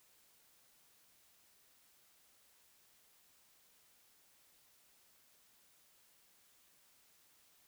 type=silence; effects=white hiss -69 dBFS RMS until 7.67 s